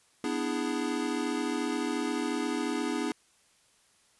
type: chord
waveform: square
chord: E dominant seventh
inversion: second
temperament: equal with one note detuned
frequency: 246.9 / 295.4 / 329.6 / 415.3 Hz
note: B3 / D4 / E4 / G#4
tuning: 0 / +10 / 0 / 0 cents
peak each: -35 / -34 / -36 / -37 dBFS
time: 0.24-3.12 s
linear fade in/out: 2 ms
effects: white hiss -65 dBFS RMS until 4.19 s + resampled to 24000 Hz